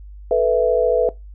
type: chord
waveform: sine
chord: A suspended second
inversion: none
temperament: equal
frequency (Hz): 440 / 493.9 / 659.3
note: A4 / B4 / E5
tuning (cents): 0 / 0 / 0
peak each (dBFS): -19 / -16 / -18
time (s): 0.31-1.09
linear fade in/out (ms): 2
effects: noise-tail reverb RT60 0.2 s tail -20 dB re dry + added 50 Hz sine -35 dBFS peak until 1.34 s